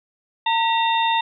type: harmonic tone with a mistuned harmonic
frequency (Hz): 912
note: A#5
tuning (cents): -38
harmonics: 1 / 2 / 3 / 4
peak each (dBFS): -18 / -28 / -27 / -25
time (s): 0.46-1.21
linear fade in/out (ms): 5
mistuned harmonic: 2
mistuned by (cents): +100
effects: none